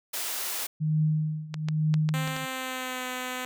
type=high-pass noise; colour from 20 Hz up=white; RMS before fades=-32 dBFS; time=0.13-0.67 s; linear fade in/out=10 ms; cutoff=420 Hz; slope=12 dB/octave
type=tone with tremolo; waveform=sine; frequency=154.8 Hz; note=D#3; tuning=9 cents flat; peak=-20 dBFS; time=0.8-2.46 s; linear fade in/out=20 ms; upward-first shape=triangle; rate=1.1 Hz; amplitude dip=90%
type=clicks; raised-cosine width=0.2 ms; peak=-17 dBFS; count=6; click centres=1.542 / 1.686 / 1.941 / 2.09 / 2.276 / 2.365 s
type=tone with pitch glide; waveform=5% pulse; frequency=261.6 to 253.3 Hz; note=C4 to B3; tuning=0 to +44 cents; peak=-20 dBFS; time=2.14-3.45 s; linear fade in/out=0 ms; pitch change=-56 cents; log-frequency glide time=2.46-3.06 s
effects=none